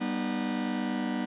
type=chord; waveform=45% pulse; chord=G augmented; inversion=none; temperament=just; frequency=196 / 245 / 306.2 Hz; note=G3 / B3 / D#4; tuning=0 / -14 / -28 cents; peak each=-34 / -31 / -35 dBFS; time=0-1.26 s; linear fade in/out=20 ms; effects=resampled to 8000 Hz